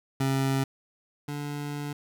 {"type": "tone pair in turn", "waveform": "25% pulse", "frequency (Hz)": [135, 145.53], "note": ["C#3", "D3"], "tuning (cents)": [-45, -15], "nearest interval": "minor second", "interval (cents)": 130, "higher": "second", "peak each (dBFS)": [-20, -28], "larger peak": "first", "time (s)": [[0.2, 0.64], [1.28, 1.93]], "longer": "second", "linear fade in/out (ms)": 5, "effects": []}